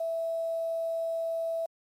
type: tone with quantisation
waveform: sine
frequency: 659.3 Hz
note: E5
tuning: in tune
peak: -28 dBFS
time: 0-1.66 s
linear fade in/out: 5 ms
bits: 9
effects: MP3 64 kbps